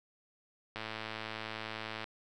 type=click train; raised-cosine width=0.3 ms; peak=-23 dBFS; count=142; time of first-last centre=0.76-2.042 s; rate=110 Hz; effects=none